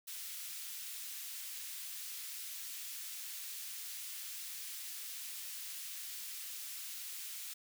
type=high-pass noise; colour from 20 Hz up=white; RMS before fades=-45 dBFS; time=0.07-7.54 s; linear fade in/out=10 ms; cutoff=2200 Hz; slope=12 dB/octave; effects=none